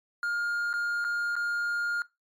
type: tone with dropouts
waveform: triangle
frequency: 1414 Hz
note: F6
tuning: 21 cents sharp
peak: -25 dBFS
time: 0.23-2.02 s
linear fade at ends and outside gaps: 1 ms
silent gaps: 0.73-0.738 / 1.043-1.048 / 1.355-1.364 s
effects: noise-tail reverb RT60 0.2 s tail -18 dB re dry + MP3 96 kbps